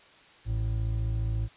triangle tone pair together, 55.32 / 110 Hz, A1 / A2, +10 / 0 cents, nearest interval octave, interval 1190 cents, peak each -27 dBFS, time 0.45-1.49 s, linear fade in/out 50 ms, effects white hiss -55 dBFS RMS until 1.56 s + resampled to 8000 Hz

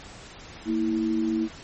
sine tone pair together, 227.9 / 325.1 Hz, A#3 / E4, -39 / -24 cents, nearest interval tritone, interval 615 cents, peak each -26 / -24 dBFS, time 0.65-1.49 s, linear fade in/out 50 ms, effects pink hiss -44 dBFS RMS until 1.63 s + MP3 32 kbps

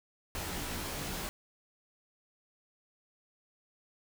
pink noise with comb filter, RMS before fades -38 dBFS, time 0.35-1.29 s, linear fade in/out 0 ms, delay 19 ms, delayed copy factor -0.9, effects none

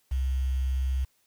sine tone with quantisation, 65.41 Hz, C2, in tune, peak -24 dBFS, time 0.11-1.05 s, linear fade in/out 10 ms, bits 8, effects white hiss -69 dBFS RMS until 1.26 s

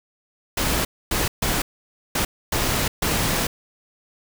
pink noise bursts at uneven times, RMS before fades -22 dBFS, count 6, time 0.57-0.85 / 1.11-1.28 / 1.42-1.62 / 2.15-2.25 / 2.52-2.88 / 3.02-3.47 s, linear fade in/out 5 ms, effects none

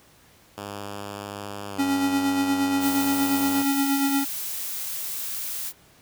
5% pulse tone with pitch glide, 101.5 to 96.08 Hz, G#2 to G2, -39 to -34 cents, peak -22 dBFS, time 0.57-3.63 s, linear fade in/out 10 ms, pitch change -95 cents, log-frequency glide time 1.68-1.79 s
square tone with tremolo, 277.2 Hz, C#4, in tune, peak -20 dBFS, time 1.78-4.25 s, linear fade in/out 20 ms, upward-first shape sine, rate 8.5 Hz, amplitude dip 40%
blue noise, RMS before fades -31 dBFS, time 2.79-5.73 s, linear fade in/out 50 ms
effects pink hiss -55 dBFS RMS until 6.01 s + high-pass 60 Hz 12 dB/octave

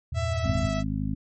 sine chord, E diminished, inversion none, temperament equal, 82.41 / 98 / 116.54 Hz, E2 / G2 / Bb2, 0 / 0 / 0 cents, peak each -28 / -32 / -30 dBFS, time 0.12-0.67 s, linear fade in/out 10 ms
sawtooth tone with vibrato, 659.3 Hz, E5, in tune, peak -26 dBFS, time 0.14-0.84 s, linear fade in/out 50 ms, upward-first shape triangle, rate 2.9 Hz, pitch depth 14 cents each way
harmonic tone, 51.91 Hz, G#1, in tune, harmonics 1 / 2 / 3 / 4 / 5, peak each -32 / -32 / -32 / -32 / -32 dBFS, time 0.44-1.15 s, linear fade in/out 10 ms
effects MP3 32 kbps

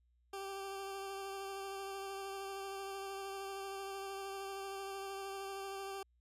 20% pulse tone with vibrato, 391 Hz, G4, 4 cents flat, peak -37 dBFS, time 0.33-6.03 s, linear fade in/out 5 ms, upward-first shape sine, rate 13 Hz, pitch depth 16 cents each way, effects added 60 Hz sine -70 dBFS peak until 6.2 s + resampled to 32000 Hz

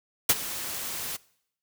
white noise with ADSR envelope, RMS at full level -17 dBFS, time 0.29-1.17 s, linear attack 6 ms, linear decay 41 ms, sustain -17 dB, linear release 13 ms, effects noise-tail reverb RT60 0.7 s tail -22 dB re dry

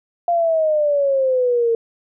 sine exponential sweep, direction down, 698 to 455.2 Hz, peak -14 dBFS, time 0.28-1.75 s, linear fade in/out 2 ms, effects none

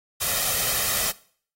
white noise with comb filter, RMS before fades -24 dBFS, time 0.2-1.12 s, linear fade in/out 20 ms, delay 1.6 ms, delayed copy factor +0.6, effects noise-tail reverb RT60 0.5 s tail -20 dB re dry + AAC 48 kbps

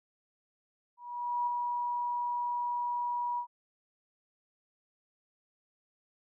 sine tone with ADSR envelope, 966 Hz, B5, 39 cents flat, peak -27 dBFS, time 0.97-3.47 s, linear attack 500 ms, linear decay 8 ms, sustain -3 dB, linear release 87 ms, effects none

